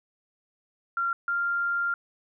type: tone pair in turn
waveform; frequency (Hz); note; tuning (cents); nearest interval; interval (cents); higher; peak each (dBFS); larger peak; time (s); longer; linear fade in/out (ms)
sine; 1379 / 1393.4; F6 / F6; -22 / -4; unison; 18; second; -24; neither; 0.97-1.13 / 1.28-1.94; second; 2
effects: none